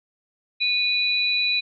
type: tone pair together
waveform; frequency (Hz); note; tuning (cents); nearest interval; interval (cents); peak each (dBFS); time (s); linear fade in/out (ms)
sine; 2473 / 3950; D#7 / B7; -11 / 0; minor sixth; 811; -22; 0.6-1.61; 20
effects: none